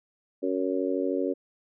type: harmonic tone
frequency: 93 Hz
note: F#2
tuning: 9 cents sharp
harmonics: 3 / 4 / 5 / 6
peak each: -29 / -30 / -31 / -32 dBFS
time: 0.42-1.34 s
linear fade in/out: 20 ms
effects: none